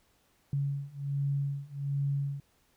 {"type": "beating tone pair", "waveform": "sine", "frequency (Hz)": [139.7, 141], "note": ["C#3", "C#3"], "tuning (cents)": [14, 30], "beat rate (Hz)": 1.3, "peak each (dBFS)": [-33, -32], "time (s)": [0.53, 2.4], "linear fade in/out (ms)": 2, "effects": ["pink hiss -69 dBFS RMS until 2.76 s"]}